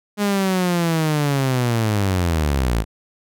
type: linear sweep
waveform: sawtooth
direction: down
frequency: 207.8 to 51.91 Hz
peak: -13 dBFS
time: 0.17-2.85 s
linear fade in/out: 50 ms
effects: none